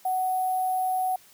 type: tone with sample-and-hold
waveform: sine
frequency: 745 Hz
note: F#5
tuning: 12 cents sharp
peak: -23 dBFS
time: 0.05-1.16 s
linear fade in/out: 5 ms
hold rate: 11025 Hz
effects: white hiss -55 dBFS RMS until 1.33 s